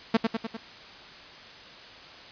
sawtooth tone with echo, 225.5 Hz, A3, 43 cents sharp, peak -14 dBFS, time 0.14-0.17 s, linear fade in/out 5 ms, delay 100 ms, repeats 4, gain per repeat -4 dB, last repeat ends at 0.57 s, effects white hiss -46 dBFS RMS until 2.31 s + resampled to 11025 Hz

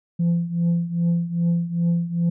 sine tone with tremolo, 170.6 Hz, F3, 40 cents flat, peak -13 dBFS, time 0.19-2.3 s, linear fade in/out 10 ms, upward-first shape triangle, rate 2.5 Hz, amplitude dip 85%, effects tanh soft clip ceiling -15 dBFS

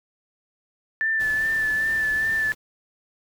sine tone with vibrato, 1760 Hz, A6, in tune, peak -20 dBFS, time 1.01-2.52 s, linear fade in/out 0 ms, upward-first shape sine, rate 2.5 Hz, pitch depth 26 cents each way
pink noise, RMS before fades -40 dBFS, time 1.19-2.55 s, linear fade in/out 20 ms
effects none

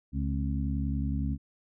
harmonic tone with a mistuned harmonic, 70.9 Hz, C#2, 40 cents sharp, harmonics 1 / 2 / 3 / 4, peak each -30 / -33 / -35 / -36 dBFS, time 0.12-1.38 s, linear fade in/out 50 ms, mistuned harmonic 4, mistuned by -76 cents, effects none

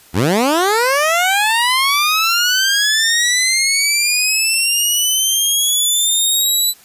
15% pulse linear sweep, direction up, 73.42 to 3987 Hz, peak -6 dBFS, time 0.13-6.74 s, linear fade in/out 50 ms, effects white hiss -46 dBFS RMS until 6.84 s + resampled to 32000 Hz

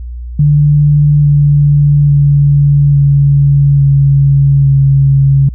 sine tone with pitch steps, 147 / 145.06 / 143.15 / 141.26 / 139.39 / 137.55 Hz, D3 / D3 / D3 / C#3 / C#3 / C#3, +2 / -21 / -44 / +33 / +10 / -13 cents, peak -4 dBFS, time 0.39-5.49 s, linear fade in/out 5 ms, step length 850 ms, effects added 60 Hz sine -20 dBFS peak until 5.54 s

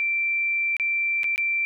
sine tone with dropouts, 2349 Hz, D7, in tune, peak -21 dBFS, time 0-1.65 s, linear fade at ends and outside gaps 0 ms, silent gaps 0.767-0.798 / 1.233-1.242 / 1.36-1.379 s, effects none

